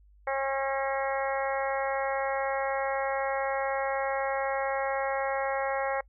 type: harmonic tone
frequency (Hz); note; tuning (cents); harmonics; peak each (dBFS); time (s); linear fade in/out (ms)
271.2; C#4; -38; 2 / 3 / 4 / 5 / 6 / 7 / 8; -30 / -32 / -37 / -39 / -40 / -38 / -40; 0.27-6.01; 5
effects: noise-tail reverb RT60 0.1 s tail -26 dB re dry + added 50 Hz sine -55 dBFS peak until 6.08 s